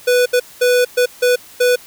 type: tone bursts at uneven times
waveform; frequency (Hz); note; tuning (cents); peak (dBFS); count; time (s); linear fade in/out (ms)
square; 493.9; B4; 0; -11; 6; 0.07-0.26 / 0.33-0.4 / 0.61-0.85 / 0.97-1.06 / 1.22-1.36 / 1.6-1.76; 10
effects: white hiss -41 dBFS RMS until 1.86 s